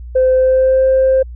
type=tone with pitch glide; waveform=sine; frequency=516 to 525.9 Hz; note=C5 to C5; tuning=-24 to +9 cents; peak=-7 dBFS; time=0.15-1.23 s; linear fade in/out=10 ms; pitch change=+33 cents; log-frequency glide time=0.34-0.85 s; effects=tanh soft clip ceiling -5 dBFS + added 60 Hz sine -27 dBFS peak until 1.35 s